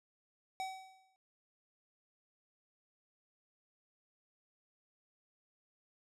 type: tone with exponential decay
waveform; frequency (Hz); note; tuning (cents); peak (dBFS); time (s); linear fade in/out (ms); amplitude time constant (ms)
square; 760; F#5; +46; -36; 0.6-1.16; 0; 120
effects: low-pass 9000 Hz 12 dB/octave